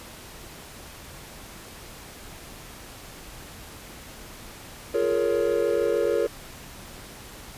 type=chord; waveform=triangle; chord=Bb minor seventh; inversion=second; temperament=just; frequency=349.6 / 419.5 / 466.2 / 559.4 Hz; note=F4 / Ab4 / Bb4 / Db5; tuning=+2 / +17 / 0 / +16 cents; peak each=-27 / -24 / -23 / -25 dBFS; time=4.94-6.27 s; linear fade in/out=5 ms; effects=pink hiss -43 dBFS RMS until 7.57 s + resampled to 32000 Hz